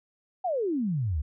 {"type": "exponential sweep", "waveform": "sine", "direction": "down", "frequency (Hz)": [780, 66.4], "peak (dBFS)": -25, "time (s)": [0.44, 1.22], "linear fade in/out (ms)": 10, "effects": []}